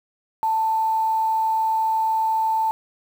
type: tone with quantisation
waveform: sine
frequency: 886 Hz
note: A5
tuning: 12 cents sharp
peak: -18 dBFS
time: 0.43-2.71 s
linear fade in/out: 0 ms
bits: 7
effects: none